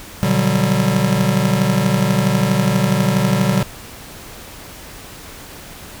square chord, G major seventh, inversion first, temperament just, 122.5 / 147 / 183.75 / 196 Hz, B2 / D3 / F#3 / G3, -14 / +2 / -12 / 0 cents, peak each -21 / -21 / -20 / -19 dBFS, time 0.23-3.63 s, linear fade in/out 0 ms, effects pink hiss -36 dBFS RMS until 6 s

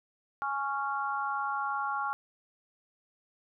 sine chord, Db major, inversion second, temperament just, 831.5 / 1108.7 / 1385.9 Hz, Ab5 / Db6 / F6, +2 / 0 / -14 cents, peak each -34 dBFS, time 0.42-2.13 s, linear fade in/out 0 ms, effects none

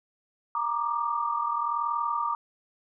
sine tone cluster, 937 / 1165 / 1206 Hz, A#5 / D6 / D6, +9 / -14 / +46 cents, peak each -30 dBFS, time 0.55-2.35 s, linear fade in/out 2 ms, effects none

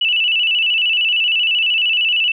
sine tone with vibrato, 2794 Hz, F7, in tune, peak -13 dBFS, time 0.01-2.32 s, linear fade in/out 5 ms, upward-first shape square, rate 13 Hz, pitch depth 85 cents each way, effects none

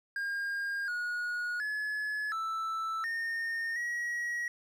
triangle tone with pitch steps, 1614 / 1449 / 1706 / 1321 / 1832 / 1908 Hz, G#6 / F#6 / G#6 / E6 / A#6 / A#6, -50 / -37 / +46 / +3 / -31 / +40 cents, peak -30 dBFS, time 0.16-4.48 s, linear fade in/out 2 ms, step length 720 ms, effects none

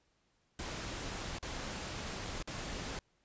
pink noise with dropouts, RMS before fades -41 dBFS, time 0.59-2.99 s, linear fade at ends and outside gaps 2 ms, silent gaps 1.386-1.427 / 2.426-2.474 s, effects pink hiss -75 dBFS RMS until 3.24 s + resampled to 16000 Hz

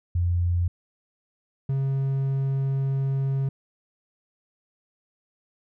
sine / triangle tone pair in turn, 87.4 / 135.73 Hz, F2 / C#3, +2 / -36 cents, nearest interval minor sixth, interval 762 cents, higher second, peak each -20 dBFS, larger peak neither, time 0.15-0.68 / 1.69-3.49 s, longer second, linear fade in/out 5 ms, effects none

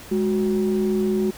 sine tone pair together, 207.8 / 370 Hz, G#3 / F#4, +1 / 0 cents, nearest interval minor seventh, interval 999 cents, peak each -20 dBFS, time 0.11-1.31 s, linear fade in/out 10 ms, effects tanh soft clip ceiling -13 dBFS + pink hiss -41 dBFS RMS until 1.37 s

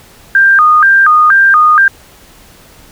sine tone with vibrato, 1396.9 Hz, F6, in tune, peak -3 dBFS, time 0.35-1.88 s, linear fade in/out 2 ms, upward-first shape square, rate 2.1 Hz, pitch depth 220 cents each way, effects pink hiss -40 dBFS RMS until 2.91 s

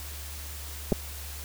clicks, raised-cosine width 2 ms, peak -11 dBFS, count 2, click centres 0.921 / 0.926 s, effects added 72 Hz sine -39 dBFS peak until 1.44 s + white hiss -42 dBFS RMS until 1.44 s

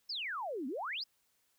sine exponential two-way sweep, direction down then up, 5410 to 238.8 to 5410 Hz, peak -36 dBFS, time 0.09-1.04 s, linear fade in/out 10 ms, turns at 0.67 s, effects white hiss -75 dBFS RMS until 1.58 s

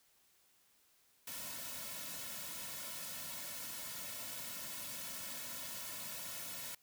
white noise with comb filter, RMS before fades -45 dBFS, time 1.27-6.75 s, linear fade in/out 5 ms, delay 2.5 ms, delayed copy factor -0.85, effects white hiss -71 dBFS RMS until 6.82 s

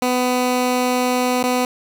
15% pulse tone with dropouts, 250 Hz, B3, 21 cents sharp, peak -10 dBFS, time 0.02-1.65 s, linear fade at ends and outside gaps 2 ms, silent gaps 1.429-1.437 s, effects none

